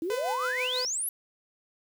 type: exponential sweep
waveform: sine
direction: up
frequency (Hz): 311.1 to 11840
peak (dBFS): -28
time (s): 0.02-1.09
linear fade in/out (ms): 2
type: tone with tremolo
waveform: sawtooth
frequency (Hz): 504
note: B4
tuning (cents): +35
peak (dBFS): -26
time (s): 0.1-0.85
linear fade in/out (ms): 0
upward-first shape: sine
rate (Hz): 6.2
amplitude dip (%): 45
effects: 9-bit